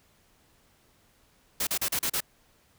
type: noise bursts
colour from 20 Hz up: white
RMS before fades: -28 dBFS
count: 6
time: 1.6-2.205 s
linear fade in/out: 5 ms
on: 70 ms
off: 37 ms
effects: pink hiss -64 dBFS RMS until 2.78 s